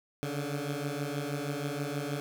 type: beating tone pair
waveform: 15% pulse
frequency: 140.8 / 147.1 Hz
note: C#3 / D3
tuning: +27 / +3 cents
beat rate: 6.3 Hz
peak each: -29 dBFS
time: 0.23-2.2 s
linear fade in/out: 0 ms
effects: none